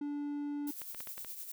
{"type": "tone", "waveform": "triangle", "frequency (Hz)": 290, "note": "D4", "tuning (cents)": -22, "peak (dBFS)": -33, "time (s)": [0.01, 0.71], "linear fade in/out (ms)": 5}
{"type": "noise with tremolo", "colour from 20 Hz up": "violet", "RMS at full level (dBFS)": -42, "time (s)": [0.67, 1.52], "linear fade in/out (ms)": 5, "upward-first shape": "triangle", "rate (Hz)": 9.8, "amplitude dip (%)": 60}
{"type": "clicks", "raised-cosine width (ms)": 0.3, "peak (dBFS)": -30, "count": 6, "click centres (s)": [0.817, 0.947, 1.005, 1.073, 1.179, 1.247]}
{"effects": []}